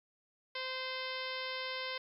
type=harmonic tone; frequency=518 Hz; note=C5; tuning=17 cents flat; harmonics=1 / 2 / 3 / 4 / 5 / 6 / 7 / 8 / 9 / 10; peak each=-44 / -45 / -47 / -43 / -49 / -46 / -48 / -49 / -50 / -50 dBFS; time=0.55-1.98 s; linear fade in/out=5 ms; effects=12-bit